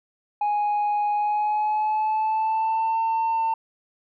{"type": "tone with pitch glide", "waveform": "sine", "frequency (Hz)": [830.6, 900.6], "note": ["G#5", "A5"], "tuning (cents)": [0, 40], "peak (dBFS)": -18, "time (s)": [0.41, 3.54], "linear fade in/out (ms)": 5, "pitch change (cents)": 140, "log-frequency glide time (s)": [1.14, 3.01], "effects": ["tanh soft clip ceiling -19 dBFS"]}